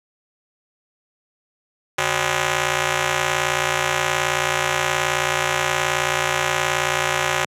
5% pulse ring-modulated tone, 227.6 Hz, A#3, 41 cents flat, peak -4 dBFS, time 1.98-7.45 s, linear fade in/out 2 ms, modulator 312 Hz, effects high-pass 150 Hz 12 dB/octave + low-pass 10000 Hz 12 dB/octave

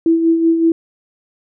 sine tone with tremolo, 329.6 Hz, E4, in tune, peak -8 dBFS, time 0.06-0.72 s, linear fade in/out 2 ms, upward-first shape sine, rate 5.3 Hz, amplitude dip 50%, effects none

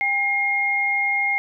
sine tone pair together, 802.9 / 2136 Hz, G5 / C7, +41 / +35 cents, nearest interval octave + perfect fourth, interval 1694 cents, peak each -26 / -19 dBFS, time 0.01-1.38 s, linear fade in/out 0 ms, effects none

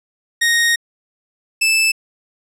sawtooth tone pair in turn, 1864.7 / 2632 Hz, A#6 / E7, 0 / -3 cents, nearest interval tritone, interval 597 cents, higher second, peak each -9 dBFS, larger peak neither, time 0.41-0.76 / 1.61-1.92 s, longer first, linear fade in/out 10 ms, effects low-pass 12000 Hz 12 dB/octave

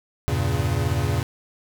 square chord, E diminished seventh, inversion none, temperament equal, 82.41 / 98 / 116.54 / 138.59 Hz, E2 / G2 / Bb2 / Db3, 0 / 0 / 0 / 0 cents, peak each -27 dBFS, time 0.28-1.23 s, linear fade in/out 0 ms, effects none

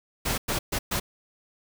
pink noise bursts at uneven times, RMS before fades -27 dBFS, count 4, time 0.25-0.38 / 0.48-0.59 / 0.72-0.79 / 0.91-1 s, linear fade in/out 10 ms, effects none

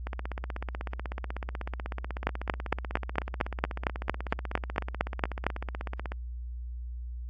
two click trains, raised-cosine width 0.5 ms, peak -20 / -9 dBFS, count 99 / 15, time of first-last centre 0.07-6.119 / 2.27-5.466 s, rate 16.2 / 4.38 Hz, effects added 60 Hz sine -35 dBFS peak until 7.29 s + AAC 64 kbps

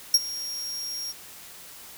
40% pulse tone with ADSR envelope, 5588 Hz, F8, in tune, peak -11 dBFS, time 0.14-1.13 s, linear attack 4 ms, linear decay 37 ms, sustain -19 dB, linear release 26 ms, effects white hiss -45 dBFS RMS until 1.97 s

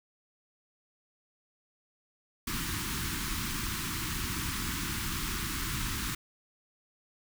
pink band-stop noise, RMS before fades -34 dBFS, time 2.47-6.15 s, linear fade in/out 5 ms, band 350 to 990 Hz, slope 48 dB/octave, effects none

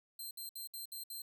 10% pulse tone bursts, 4144 Hz, C8, 17 cents flat, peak -36 dBFS, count 6, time 0.19-1.22 s, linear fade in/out 5 ms, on 120 ms, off 62 ms, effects none

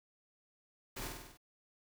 pink noise with echo, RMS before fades -43 dBFS, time 0.96-1.08 s, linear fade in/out 10 ms, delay 49 ms, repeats 6, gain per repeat -3 dB, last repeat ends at 1.374 s, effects none

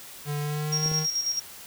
square tone with pitch glide, 146.83 to 155.56 Hz, D3 to D#3, 0 to 0 cents, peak -28 dBFS, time 0.25-1.07 s, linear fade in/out 50 ms, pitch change +100 cents, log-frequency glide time 0.4-0.9 s
sine tone with tremolo, 5600 Hz, F8, 4 cents sharp, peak -23 dBFS, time 0.72-1.4 s, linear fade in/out 10 ms, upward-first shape square, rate 9.2 Hz, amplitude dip 55%
clicks, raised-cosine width 2 ms, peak -25 dBFS, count 2, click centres 0.86 / 0.916 s
effects white hiss -44 dBFS RMS until 1.66 s

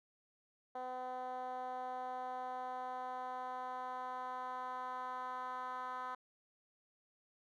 10% pulse tone with band-pass filter sweep, 253.7 Hz, B3, 47 cents sharp, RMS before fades -43 dBFS, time 0.75-6.15 s, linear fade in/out 5 ms, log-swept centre 690 to 1100 Hz, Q 2.9, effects none

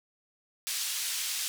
pink band-pass noise, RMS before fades -33 dBFS, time 0.67-1.48 s, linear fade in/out 0 ms, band 3400 to 13000 Hz, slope 12 dB/octave, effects none

